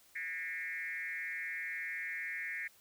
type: tone with frequency modulation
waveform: sine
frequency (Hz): 1975.5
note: B6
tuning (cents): 0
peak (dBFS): -37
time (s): 0.15-2.68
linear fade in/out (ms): 10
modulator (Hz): 167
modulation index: 1.7
effects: white hiss -64 dBFS RMS until 2.8 s